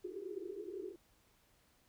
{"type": "band-pass noise", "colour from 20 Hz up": "pink", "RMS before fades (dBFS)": -45, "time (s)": [0.04, 0.96], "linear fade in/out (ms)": 2, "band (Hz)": [350, 410], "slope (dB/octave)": 96, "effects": ["pink hiss -71 dBFS RMS until 1.88 s"]}